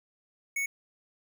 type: tone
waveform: square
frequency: 2217 Hz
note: C#7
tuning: in tune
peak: -29 dBFS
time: 0.56-0.66 s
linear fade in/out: 5 ms
effects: none